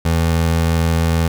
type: tone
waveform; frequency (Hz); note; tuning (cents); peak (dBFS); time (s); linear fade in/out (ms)
25% pulse; 82.41; E2; 0; -10; 0.05-1.28; 5
effects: none